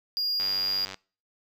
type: tone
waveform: triangle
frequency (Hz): 4835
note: D8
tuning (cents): +50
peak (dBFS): -24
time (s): 0.17-0.85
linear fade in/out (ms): 0
type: click train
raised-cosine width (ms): 0.2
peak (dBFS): -20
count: 53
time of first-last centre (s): 0.4-0.943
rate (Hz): 95.7
effects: noise-tail reverb RT60 0.4 s tail -25 dB re dry